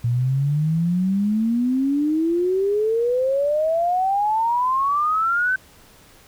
sine exponential sweep, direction up, 116.54 to 1542 Hz, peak -17 dBFS, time 0.04-5.56 s, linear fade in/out 5 ms, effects pink hiss -50 dBFS RMS until 6.27 s

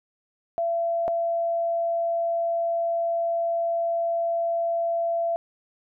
sine tone pair in turn, 675 / 675 Hz, E5 / E5, +41 / +41 cents, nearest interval unison, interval 0 cents, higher neither, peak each -22 dBFS, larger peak neither, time 0.58-1.08 / 1.08-5.36 s, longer second, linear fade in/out 0 ms, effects none

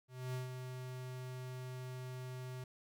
square tone with ADSR envelope, 127.6 Hz, C3, 43 cents flat, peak -38 dBFS, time 0.08-2.64 s, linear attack 260 ms, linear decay 140 ms, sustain -6 dB, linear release 3 ms, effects none

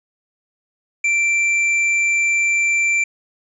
sine tone with hard clipping, 2349 Hz, D7, in tune, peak -16 dBFS, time 1.04-3.04 s, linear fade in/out 5 ms, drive 6 dB, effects resampled to 22050 Hz

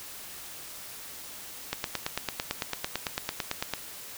click train, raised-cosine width 0.2 ms, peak -11 dBFS, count 19, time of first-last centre 1.73-3.737 s, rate 8.97 Hz, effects white hiss -43 dBFS RMS until 4.17 s

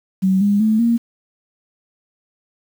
sine tone with pitch steps, 189.6 / 203.2 / 217.8 / 233.4 Hz, F#3 / G#3 / A3 / A#3, +43 / -38 / -17 / +2 cents, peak -12 dBFS, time 0.22-0.98 s, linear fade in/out 20 ms, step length 190 ms, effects 7-bit

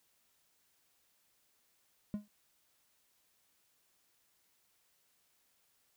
triangle tone with exponential decay, 207.7 Hz, G#3, in tune, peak -29 dBFS, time 2.14-2.28 s, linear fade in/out 0 ms, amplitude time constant 30 ms, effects white hiss -74 dBFS RMS until 5.96 s

